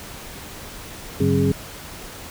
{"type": "tone cluster", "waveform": "sine", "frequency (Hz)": [99.2, 143.2, 188.5, 268.1, 413.4], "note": ["G2", "D3", "F#3", "C4", "G#4"], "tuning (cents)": [21, -43, 32, 42, -8], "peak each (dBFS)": -22, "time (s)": [1.2, 1.52], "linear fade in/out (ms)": 5, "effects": ["pink hiss -37 dBFS RMS until 2.3 s"]}